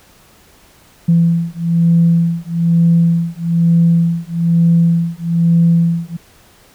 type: beating tone pair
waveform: sine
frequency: 167.8 / 168.9 Hz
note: E3 / E3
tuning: +31 / +42 cents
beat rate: 1.1 Hz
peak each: -12 dBFS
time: 1.08-6.17 s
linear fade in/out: 10 ms
effects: tanh soft clip ceiling -2 dBFS + pink hiss -47 dBFS RMS until 6.74 s